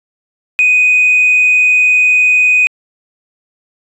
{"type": "tone with frequency modulation", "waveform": "sine", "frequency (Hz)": 2494, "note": "D#7", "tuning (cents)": 3, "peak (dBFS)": -5, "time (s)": [0.59, 2.67], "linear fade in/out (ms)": 0, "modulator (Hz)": 47.8, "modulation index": 0.35, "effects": ["tanh soft clip ceiling -3 dBFS"]}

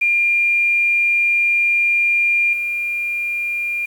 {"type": "tone with level steps", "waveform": "sine", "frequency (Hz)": 2400, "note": "D7", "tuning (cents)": 37, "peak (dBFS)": [-13, -19], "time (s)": [0.01, 3.86], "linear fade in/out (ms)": 10, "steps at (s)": 2.53, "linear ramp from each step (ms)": 2, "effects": ["7-bit"]}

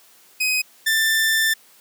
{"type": "tone pair in turn", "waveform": "sawtooth", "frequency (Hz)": [2514, 1777.7], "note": ["D#7", "A6"], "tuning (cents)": [17, 17], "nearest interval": "tritone", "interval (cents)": 600, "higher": "first", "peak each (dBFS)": [-15, -13], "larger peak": "second", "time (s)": [[0.4, 0.62], [0.86, 1.54]], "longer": "second", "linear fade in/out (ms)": 10, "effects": ["white hiss -52 dBFS RMS until 1.8 s", "high-pass 200 Hz 12 dB/octave"]}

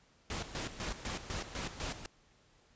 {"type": "noise with tremolo", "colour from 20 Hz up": "pink", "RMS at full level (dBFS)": -38, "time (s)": [0.3, 2.06], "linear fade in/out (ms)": 2, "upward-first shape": "square", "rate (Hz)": 4, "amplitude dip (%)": 70, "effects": ["pink hiss -67 dBFS RMS until 2.75 s", "resampled to 16000 Hz"]}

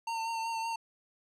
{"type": "tone with vibrato", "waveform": "square", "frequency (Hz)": 908, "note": "A#5", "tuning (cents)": -46, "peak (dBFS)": -33, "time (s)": [0.07, 0.76], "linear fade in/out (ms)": 5, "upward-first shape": "triangle", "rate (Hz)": 5.3, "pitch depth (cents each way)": 27, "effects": ["low-pass 8000 Hz 12 dB/octave"]}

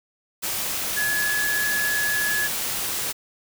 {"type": "tone in noise", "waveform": "sine", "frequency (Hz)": 1695, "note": "G#6", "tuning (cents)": 35, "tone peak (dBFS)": -22, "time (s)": [0.96, 2.48], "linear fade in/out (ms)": 20, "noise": "white", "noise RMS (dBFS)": -27, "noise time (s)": [0.42, 3.13], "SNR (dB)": 2, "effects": []}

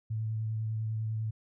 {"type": "tone with vibrato", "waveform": "sine", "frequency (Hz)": 110, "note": "A2", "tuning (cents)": 0, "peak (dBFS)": -30, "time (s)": [0.1, 1.31], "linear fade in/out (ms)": 10, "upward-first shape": "sine", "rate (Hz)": 10, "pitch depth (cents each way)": 15, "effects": []}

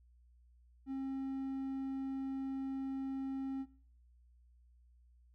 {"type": "tone", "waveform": "triangle", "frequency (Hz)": 268.3, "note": "C4", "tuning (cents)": 44, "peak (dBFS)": -35, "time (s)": [0.86, 3.66], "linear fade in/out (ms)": 50, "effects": ["noise-tail reverb RT60 0.5 s tail -19 dB re dry", "added 60 Hz sine -62 dBFS peak until 5.34 s"]}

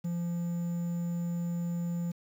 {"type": "tone with quantisation", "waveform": "triangle", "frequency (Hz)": 172, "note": "F3", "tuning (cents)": -26, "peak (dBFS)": -28, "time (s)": [0.04, 2.12], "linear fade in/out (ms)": 10, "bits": 9, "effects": []}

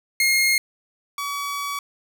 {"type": "tone pair in turn", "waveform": "sawtooth", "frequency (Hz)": [2142, 1137.3], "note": ["C7", "C#6"], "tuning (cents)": [40, 44], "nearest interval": "major seventh", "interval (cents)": 1096, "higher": "first", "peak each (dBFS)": [-13, -22], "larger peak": "first", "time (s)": [[0.2, 0.58], [1.18, 1.79]], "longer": "second", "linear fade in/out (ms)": 2, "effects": []}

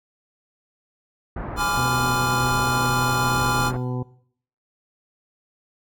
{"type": "low-pass noise", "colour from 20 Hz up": "pink", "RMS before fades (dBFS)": -31, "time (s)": [1.36, 3.77], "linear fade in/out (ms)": 5, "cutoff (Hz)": 1500, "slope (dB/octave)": 24}
{"type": "chord", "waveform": "square", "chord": "G# diminished seventh", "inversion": "none", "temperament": "equal with one note detuned", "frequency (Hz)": [830.6, 1006.8, 1174.7, 1396.9], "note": ["G#5", "B5", "D6", "F6"], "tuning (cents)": [0, 33, 0, 0], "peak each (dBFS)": [-27, -29, -28, -26], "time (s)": [1.56, 3.72], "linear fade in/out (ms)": 50}
{"type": "harmonic tone", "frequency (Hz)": 125.3, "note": "B2", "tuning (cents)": 25, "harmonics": [1, 2, 3, 4, 6, 7, 8], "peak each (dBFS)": [-25, -31, -35, -37, -41, -42, -43], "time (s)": [1.77, 4.03], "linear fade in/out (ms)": 5}
{"effects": ["noise-tail reverb RT60 0.6 s tail -19 dB re dry"]}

